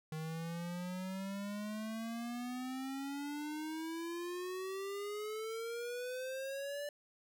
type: exponential sweep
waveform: square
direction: up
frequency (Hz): 155.56 to 586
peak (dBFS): -40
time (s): 0.12-6.89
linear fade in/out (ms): 2
effects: none